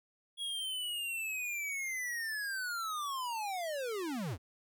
square linear sweep, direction down, 3339 to 69.3 Hz, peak -36 dBFS, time 0.37-4.38 s, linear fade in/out 50 ms, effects none

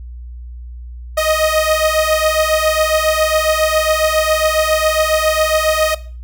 sawtooth beating tone pair, 621 / 628.3 Hz, D#5 / D#5, -3 / +17 cents, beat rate 7.3 Hz, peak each -12 dBFS, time 1.17-5.95 s, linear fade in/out 10 ms, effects noise-tail reverb RT60 0.4 s tail -17 dB re dry + added 60 Hz sine -28 dBFS peak until 6.23 s

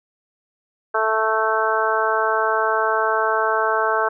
harmonic tone, 220 Hz, A3, in tune, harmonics 2 / 3 / 4 / 5 / 6 / 7, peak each -24 / -24 / -24 / -24 / -24 / -24 dBFS, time 0.94-4.09 s, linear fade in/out 10 ms, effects none

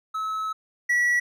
triangle tone pair in turn, 1294 / 1938.8 Hz, E6 / B6, -32 / -32 cents, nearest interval perfect fifth, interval 700 cents, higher second, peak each -24 / -17 dBFS, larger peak second, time 0.14-0.53 / 0.89-1.2 s, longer first, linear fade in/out 10 ms, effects none

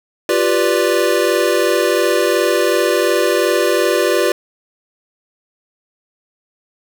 square chord, G dominant seventh, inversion third, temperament equal, 349.2 / 392 / 493.9 / 587.3 Hz, F4 / G4 / B4 / D5, 0 / 0 / 0 / 0 cents, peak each -19 dBFS, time 0.29-4.32 s, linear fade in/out 2 ms, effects none

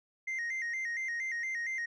sine tone with vibrato, 1975.5 Hz, B6, in tune, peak -30 dBFS, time 0.27-1.86 s, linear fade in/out 10 ms, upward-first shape square, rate 4.3 Hz, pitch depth 94 cents each way, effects tanh soft clip ceiling -32 dBFS

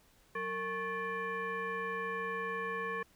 sine tone with frequency modulation, 1100 Hz, C#6, 14 cents flat, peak -34 dBFS, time 0.35-3.03 s, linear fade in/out 5 ms, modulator 642 Hz, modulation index 1.4, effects pink hiss -66 dBFS RMS until 3.15 s

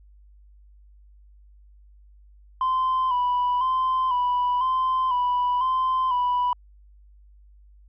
sine tone with vibrato, 1010 Hz, B5, 39 cents sharp, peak -18 dBFS, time 2.61-6.53 s, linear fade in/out 2 ms, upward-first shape square, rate 1 Hz, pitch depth 42 cents each way, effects tanh soft clip ceiling -18 dBFS + added 50 Hz sine -49 dBFS peak until 7.88 s

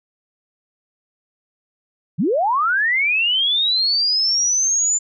sine linear sweep, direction up, 127.5 to 7130 Hz, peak -15 dBFS, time 2.18-4.99 s, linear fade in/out 20 ms, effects none

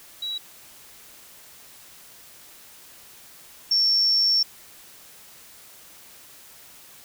sine tone pair in turn, 3893 / 5452 Hz, B7 / F8, -26 / -43 cents, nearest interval tritone, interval 583 cents, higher second, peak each -27 / -17 dBFS, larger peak second, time 0.22-0.38 / 3.71-4.43 s, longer second, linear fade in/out 5 ms, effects white hiss -48 dBFS RMS until 7.04 s

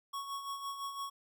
square tone with tremolo, 1108.7 Hz, C#6, in tune, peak -37 dBFS, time 0.13-1.1 s, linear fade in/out 10 ms, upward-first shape sine, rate 5.9 Hz, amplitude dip 55%, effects none

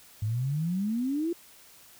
sine exponential sweep, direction up, 102.6 to 350 Hz, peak -26 dBFS, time 0.22-1.33 s, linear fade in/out 5 ms, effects white hiss -54 dBFS RMS until 1.99 s

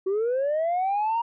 sine linear sweep, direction up, 370 to 945 Hz, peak -20 dBFS, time 0.06-1.22 s, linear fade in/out 10 ms, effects tanh soft clip ceiling -20 dBFS

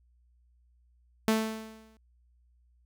sawtooth tone with exponential decay, 220.3 Hz, A3, 2 cents sharp, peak -17 dBFS, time 1.28-1.97 s, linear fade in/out 0 ms, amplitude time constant 150 ms, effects added 60 Hz sine -62 dBFS peak until 2.85 s

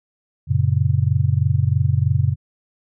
sine chord, F# major, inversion none, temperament just, 92.5 / 115.62 / 138.75 Hz, F#2 / A#2 / C#3, 0 / -14 / +2 cents, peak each -19 dBFS, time 0.47-2.36 s, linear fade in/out 50 ms, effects none

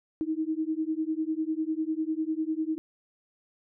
sine beating tone pair, 311.1 / 321.1 Hz, D#4 / E4, 0 / -45 cents, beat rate 10 Hz, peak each -30 dBFS, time 0.21-2.78 s, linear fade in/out 0 ms, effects none

